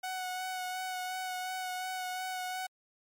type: tone with vibrato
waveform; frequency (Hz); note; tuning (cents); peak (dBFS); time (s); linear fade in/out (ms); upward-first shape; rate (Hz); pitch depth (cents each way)
sawtooth; 740; F#5; 0; -31; 0.03-2.67; 10; sine; 2.8; 17
effects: MP3 96 kbps